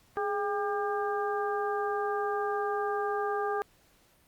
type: harmonic tone with a mistuned harmonic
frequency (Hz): 400.3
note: G4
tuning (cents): +36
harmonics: 1 / 2 / 3 / 4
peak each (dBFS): -31 / -33 / -35 / -39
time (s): 0.17-3.62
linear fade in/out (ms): 0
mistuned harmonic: 1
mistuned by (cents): +68
effects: pink hiss -64 dBFS RMS until 4.27 s + Opus 48 kbps